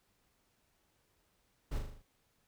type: noise with echo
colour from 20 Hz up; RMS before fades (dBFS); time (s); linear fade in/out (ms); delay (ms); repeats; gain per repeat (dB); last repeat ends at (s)
brown; -35; 1.71-1.79; 10; 39; 6; -4; 2.024
effects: pink hiss -75 dBFS RMS until 2.47 s